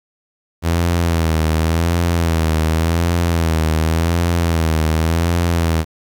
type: tone with vibrato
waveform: sawtooth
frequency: 82.41 Hz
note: E2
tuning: in tune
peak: -10 dBFS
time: 0.62-5.85 s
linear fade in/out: 50 ms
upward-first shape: sine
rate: 0.89 Hz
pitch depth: 72 cents each way
effects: 8-bit